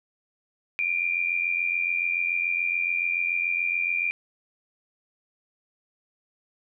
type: tone pair together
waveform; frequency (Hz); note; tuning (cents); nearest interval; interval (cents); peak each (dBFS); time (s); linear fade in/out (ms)
sine; 2355 / 2442; D7 / D#7; +4 / -33; minor second; 63; -26; 0.79-4.11; 0
effects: none